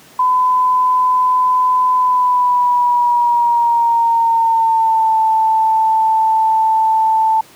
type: tone with pitch glide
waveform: sine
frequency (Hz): 1009 to 883.5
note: B5 to A5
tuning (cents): +37 to +7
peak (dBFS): -10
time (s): 0.19-7.41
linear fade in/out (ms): 5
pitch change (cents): -230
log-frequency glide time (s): 1.97-5.18
effects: pink hiss -43 dBFS RMS until 7.55 s + high-pass 150 Hz 12 dB/octave